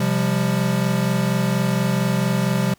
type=chord; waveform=square; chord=C suspended fourth; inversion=none; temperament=equal with one note detuned; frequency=130.81 / 174.61 / 198.85 Hz; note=C3 / F3 / G3; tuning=0 / 0 / +25 cents; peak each=-23 dBFS; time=0-2.74 s; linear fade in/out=5 ms; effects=pink hiss -57 dBFS RMS until 2.78 s